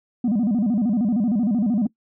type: tone with vibrato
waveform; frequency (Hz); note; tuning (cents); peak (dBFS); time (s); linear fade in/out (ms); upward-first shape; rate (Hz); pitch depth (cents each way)
sine; 221.8; A3; +14; -15; 0.24-1.87; 5; square; 13; 170
effects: noise-tail reverb RT60 0.1 s tail -21 dB re dry + tanh soft clip ceiling -16 dBFS